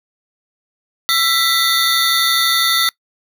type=tone cluster; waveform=square; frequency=1339 / 1980 / 3549 / 3681 / 4437 Hz; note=E6 / B6 / A7 / A#7 / C#8; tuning=+27 / +4 / +14 / -23 / +1 cents; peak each=-20 dBFS; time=1.09-2.89 s; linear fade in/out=0 ms; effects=noise-tail reverb RT60 0.1 s tail -24 dB re dry